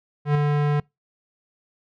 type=tone with ADSR envelope; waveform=square; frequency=146.83 Hz; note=D3; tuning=in tune; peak=-15 dBFS; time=0.25-0.8 s; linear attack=100 ms; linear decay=4 ms; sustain=-4 dB; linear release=4 ms; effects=noise-tail reverb RT60 0.2 s tail -26 dB re dry + low-pass 2000 Hz 12 dB/octave